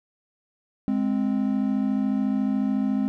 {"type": "tone pair together", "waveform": "triangle", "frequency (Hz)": [207.7, 261.7], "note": ["G#3", "C4"], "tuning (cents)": [0, 0], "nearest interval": "major third", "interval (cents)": 400, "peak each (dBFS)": -22, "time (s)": [0.88, 3.08], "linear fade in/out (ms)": 0, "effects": []}